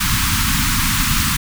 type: band-stop noise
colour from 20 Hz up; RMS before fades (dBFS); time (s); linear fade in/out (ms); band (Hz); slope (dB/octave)
pink; -17; 0-1.37; 10; 270 to 1000; 48
effects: none